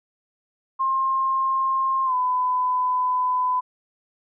sine tone with pitch glide, 1063 to 1004.5 Hz, C6 to B5, +27 to +29 cents, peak -19 dBFS, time 0.79-3.61 s, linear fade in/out 20 ms, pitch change -98 cents, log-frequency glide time 2.05-2.14 s, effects none

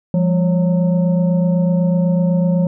sine tone with frequency modulation, 172.5 Hz, F3, 21 cents flat, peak -12 dBFS, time 0.14-2.67 s, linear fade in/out 2 ms, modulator 373 Hz, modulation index 0.65, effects none

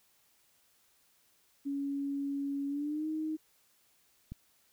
sine tone with pitch glide, 280 to 312.5 Hz, C#4 to D#4, +18 to +8 cents, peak -32 dBFS, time 1.65-3.37 s, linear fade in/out 20 ms, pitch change +190 cents, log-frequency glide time 2.68-3.07 s
click, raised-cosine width 5 ms, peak -29 dBFS, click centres 4.32 s
effects white hiss -69 dBFS RMS until 4.72 s

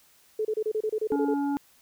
sine tone bursts, 432.4 Hz, A4, 30 cents flat, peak -24 dBFS, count 11, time 0.39-1.34 s, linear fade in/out 5 ms, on 60 ms, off 29 ms
harmonic tone, 283.1 Hz, C#4, 37 cents sharp, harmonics 1 / 3 / 5, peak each -25 / -33 / -45 dBFS, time 1.12-1.57 s, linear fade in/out 0 ms
effects white hiss -60 dBFS RMS until 1.81 s

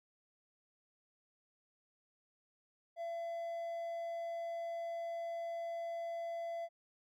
triangle tone, 675 Hz, E5, 41 cents sharp, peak -36 dBFS, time 2.96-6.69 s, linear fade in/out 50 ms, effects MP3 96 kbps

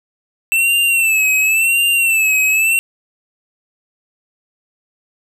square tone with vibrato, 2662 Hz, E7, 16 cents sharp, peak -12 dBFS, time 0.52-2.79 s, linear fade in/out 0 ms, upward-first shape sine, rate 0.93 Hz, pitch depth 81 cents each way, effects none

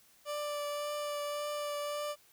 30% pulse tone with vibrato, 587 Hz, D5, 1 cent flat, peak -32 dBFS, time 0.25-2.16 s, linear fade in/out 50 ms, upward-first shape triangle, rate 1.8 Hz, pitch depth 14 cents each way, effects white hiss -64 dBFS RMS until 2.32 s

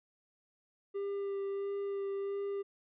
triangle tone with vibrato, 397.4 Hz, G4, 24 cents sharp, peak -32 dBFS, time 0.94-2.63 s, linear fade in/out 20 ms, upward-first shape sine, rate 1.5 Hz, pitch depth 12 cents each way, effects resampled to 8000 Hz

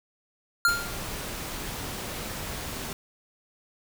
square tone with exponential decay, 1396.9 Hz, F6, in tune, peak -17 dBFS, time 0.65-1.01 s, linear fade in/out 1 ms, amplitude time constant 77 ms
pink noise, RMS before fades -35 dBFS, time 0.68-2.93 s, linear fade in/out 2 ms
effects none

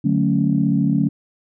sine chord, D major seventh, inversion none, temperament equal with one note detuned, 147.94 / 185 / 220 / 277.2 Hz, D3 / F#3 / A3 / C#4, +13 / 0 / 0 / 0 cents, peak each -20 dBFS, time 0.04-1.09 s, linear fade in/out 10 ms, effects tanh soft clip ceiling -4 dBFS

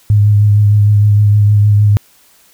sine tone with vibrato, 103.83 Hz, G#2, in tune, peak -5 dBFS, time 0.1-1.97 s, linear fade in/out 0 ms, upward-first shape triangle, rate 6.5 Hz, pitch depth 27 cents each way, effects white hiss -48 dBFS RMS until 2.53 s

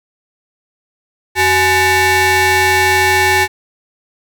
25% pulse ring-modulated tone, 466.2 Hz, A#4, in tune, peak -3 dBFS, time 1.35-3.48 s, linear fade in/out 50 ms, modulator 1310 Hz, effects none

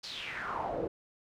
brown noise with band-pass filter sweep, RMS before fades -37 dBFS, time 0.03-0.88 s, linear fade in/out 10 ms, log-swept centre 5000 to 400 Hz, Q 4.6, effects none

